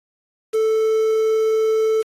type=tone with quantisation; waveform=triangle; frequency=440 Hz; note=A4; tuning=in tune; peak=-13 dBFS; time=0.53-2.03 s; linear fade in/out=20 ms; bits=6; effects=AAC 32 kbps